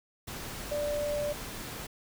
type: tone in noise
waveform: sine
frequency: 587.3 Hz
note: D5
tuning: in tune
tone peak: -29 dBFS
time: 0.71-1.33 s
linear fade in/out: 10 ms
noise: pink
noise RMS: -40 dBFS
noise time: 0.27-1.87 s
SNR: +8 dB
effects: none